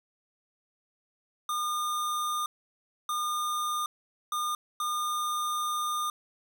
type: tone bursts at uneven times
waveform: square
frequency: 1213 Hz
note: D#6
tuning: 44 cents flat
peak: -29 dBFS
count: 4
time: 1.49-2.46 / 3.09-3.86 / 4.32-4.55 / 4.8-6.1 s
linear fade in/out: 2 ms
effects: none